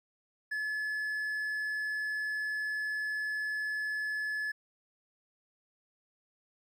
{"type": "tone", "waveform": "triangle", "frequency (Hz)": 1716, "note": "A6", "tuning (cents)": -44, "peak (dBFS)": -30, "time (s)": [0.51, 4.52], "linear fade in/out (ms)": 10, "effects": ["12-bit"]}